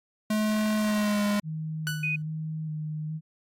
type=tone with pitch glide; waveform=square; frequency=214.1 to 205.7 Hz; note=A3 to G#3; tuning=-47 to -16 cents; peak=-24 dBFS; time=0.3-1.4 s; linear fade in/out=5 ms; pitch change=-69 cents; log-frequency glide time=0.77-1.24 s
type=tone with vibrato; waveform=sine; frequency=155.56 Hz; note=D#3; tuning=in tune; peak=-30 dBFS; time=1.43-3.21 s; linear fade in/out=50 ms; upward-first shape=square; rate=1.2 Hz; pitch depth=18 cents each way
type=tone with exponential decay; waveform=sawtooth; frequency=1485 Hz; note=F#6; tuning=6 cents sharp; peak=-23 dBFS; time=1.87-2.22 s; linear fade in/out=0 ms; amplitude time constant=74 ms
type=tone; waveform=sine; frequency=2489 Hz; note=D#7; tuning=in tune; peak=-26 dBFS; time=2.03-2.16 s; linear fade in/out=5 ms
effects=AAC 48 kbps